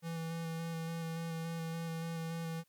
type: tone with vibrato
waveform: square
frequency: 164.81 Hz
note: E3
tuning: in tune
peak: -38 dBFS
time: 0.02-2.64 s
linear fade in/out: 50 ms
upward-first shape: square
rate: 3.5 Hz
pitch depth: 13 cents each way
effects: white hiss -75 dBFS RMS until 2.68 s